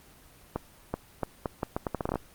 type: accelerating click train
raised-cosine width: 1 ms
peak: -14 dBFS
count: 14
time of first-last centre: 0.56-2.157 s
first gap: 380 ms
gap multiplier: 0.77
effects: pink hiss -55 dBFS RMS until 2.34 s + Opus 24 kbps